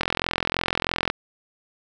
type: click train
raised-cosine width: 0.3 ms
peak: -5 dBFS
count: 48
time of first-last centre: 0.01-1.1 s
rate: 43.1 Hz
effects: none